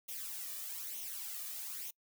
blue noise with flanger, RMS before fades -43 dBFS, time 0.08-1.91 s, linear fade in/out 10 ms, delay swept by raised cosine 0.32 to 1.72 ms, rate 1.1 Hz, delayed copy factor +0.65, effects noise-tail reverb RT60 0.1 s tail -25 dB re dry

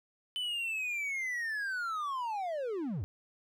triangle linear sweep, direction down, 3037 to 74 Hz, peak -31 dBFS, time 0.36-3.04 s, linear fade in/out 0 ms, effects none

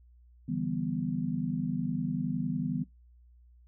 sine chord, E minor seventh, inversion third, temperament equal with one note detuned, 145.06 / 164.81 / 196 / 246.9 Hz, D3 / E3 / G3 / B3, -21 / 0 / 0 / 0 cents, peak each -36 / -34 / -36 / -33 dBFS, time 0.48-2.84 s, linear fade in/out 10 ms, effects noise-tail reverb RT60 0.2 s tail -22 dB re dry + added 60 Hz sine -55 dBFS peak until 3.67 s

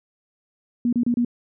sine tone bursts, 240 Hz, B3, 49 cents flat, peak -17 dBFS, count 4, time 0.85-1.248 s, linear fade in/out 2 ms, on 77 ms, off 30 ms, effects none

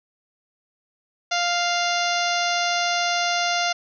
harmonic tone, 698.5 Hz, F5, in tune, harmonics 1 / 2 / 3 / 4 / 5 / 6 / 7 / 8 / 9, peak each -24 / -27 / -29 / -30 / -31 / -32 / -32 / -33 / -34 dBFS, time 1.31-3.73 s, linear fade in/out 10 ms, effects none

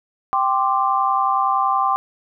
sine chord, G suspended fourth, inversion none, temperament just, 784 / 1045.3 / 1176 Hz, G5 / C6 / D6, 0 / -2 / +2 cents, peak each -20 dBFS, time 0.33-1.96 s, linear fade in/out 0 ms, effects none

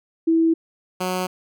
sine / 10% pulse tone pair in turn, 327.2 / 183.63 Hz, E4 / F#3, -13 / -13 cents, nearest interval minor seventh, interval 1000 cents, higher first, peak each -14 dBFS, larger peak neither, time 0.27-0.54 / 1-1.27 s, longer neither, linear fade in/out 10 ms, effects none

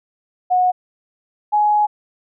sine tone pair in turn, 730 / 838.6 Hz, F#5 / G#5, -24 / +17 cents, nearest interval major second, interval 241 cents, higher second, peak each -12 dBFS, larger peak neither, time 0.5-0.72 / 1.52-1.87 s, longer second, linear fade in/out 20 ms, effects none

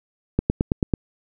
click train, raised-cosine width 3 ms, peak -5 dBFS, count 6, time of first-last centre 0.39-0.938 s, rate 9.13 Hz, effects none

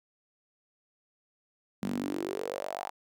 sawtooth tone with high-pass filter sweep, 48 Hz, G1, 36 cents flat, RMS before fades -35 dBFS, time 1.82-2.9 s, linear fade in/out 10 ms, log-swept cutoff 200 to 830 Hz, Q 5.7, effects none

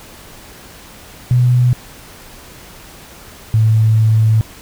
sine tone pair in turn, 123.8 / 110.29 Hz, B2 / A2, +5 / +5 cents, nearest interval major second, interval 200 cents, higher first, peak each -8 dBFS, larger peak neither, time 1.31-1.73 / 3.54-4.41 s, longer second, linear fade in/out 0 ms, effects pink hiss -38 dBFS RMS until 4.61 s

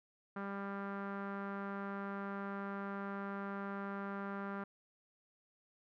sawtooth tone with low-pass filter, 198.4 Hz, G3, 21 cents sharp, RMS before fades -42 dBFS, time 0.36-4.64 s, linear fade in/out 5 ms, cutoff 1400 Hz, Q 3.3, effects none

